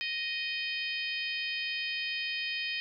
harmonic tone, 622.3 Hz, D#5, in tune, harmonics 3 / 4 / 5 / 6 / 7 / 8, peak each -39 / -35 / -38 / -45 / -43 / -42 dBFS, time 0.01-2.8 s, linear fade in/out 0 ms, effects none

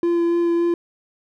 triangle tone with vibrato, 341.6 Hz, F4, 38 cents flat, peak -14 dBFS, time 0.03-0.74 s, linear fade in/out 2 ms, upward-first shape sine, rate 3.5 Hz, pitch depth 11 cents each way, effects none

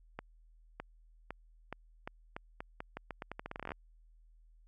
accelerating click train, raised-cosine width 0.5 ms, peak -25 dBFS, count 23, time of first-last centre 0.19-3.719 s, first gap 610 ms, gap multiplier 0.83, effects added 40 Hz sine -59 dBFS peak until 4.67 s

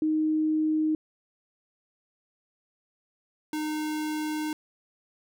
sine / square tone pair in turn, 311.1 / 306.6 Hz, D#4 / D#4, 0 / -25 cents, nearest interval unison, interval 25 cents, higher first, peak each -22 / -29 dBFS, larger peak first, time 0.02-0.95 / 3.53-4.53 s, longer second, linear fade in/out 2 ms, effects none

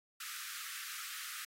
pink high-pass noise, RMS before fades -45 dBFS, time 0.2-1.45 s, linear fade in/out 5 ms, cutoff 1200 Hz, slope 96 dB/octave, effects AAC 48 kbps

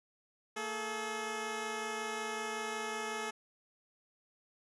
10% pulse tone pair together, 226.8 / 428.2 Hz, A#3 / A4, -47 / -47 cents, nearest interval major seventh, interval 1100 cents, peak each -35 / -29 dBFS, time 0.56-3.31 s, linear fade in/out 10 ms, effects resampled to 24000 Hz

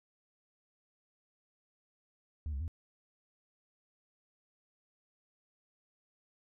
sine tone with pitch steps, 76.2 / 67.9 / 82.4 Hz, D#2 / C#2 / E2, -36 / -35 / 0 cents, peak -32 dBFS, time 2.46-2.679 s, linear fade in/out 0 ms, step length 73 ms, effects tanh soft clip ceiling -33 dBFS

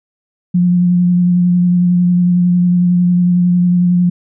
sine tone with vibrato, 177.4 Hz, F3, 27 cents sharp, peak -8 dBFS, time 0.54-4.1 s, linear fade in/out 10 ms, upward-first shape sine, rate 11 Hz, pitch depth 17 cents each way, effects none

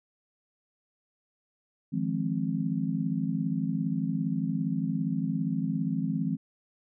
sine chord, F minor seventh, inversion third, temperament just, 157.15 / 174.61 / 209.5 / 261.9 Hz, Eb3 / F3 / Ab3 / C4, +18 / 0 / +15 / +2 cents, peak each -32 dBFS, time 1.92-6.37 s, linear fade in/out 20 ms, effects none

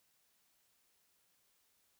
silence, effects white hiss -75 dBFS RMS until 1.99 s

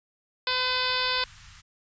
harmonic tone, 507 Hz, B4, 45 cents sharp, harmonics 1 / 2 / 3 / 4 / 5 / 6 / 7 / 8 / 9 / 10, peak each -36 / -31 / -32 / -36 / -33 / -37 / -31 / -34 / -33 / -35 dBFS, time 0.47-1.24 s, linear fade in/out 2 ms
pink band-stop noise, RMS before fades -49 dBFS, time 0.49-1.62 s, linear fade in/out 20 ms, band 130 to 1200 Hz, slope 24 dB/octave
effects resampled to 16000 Hz

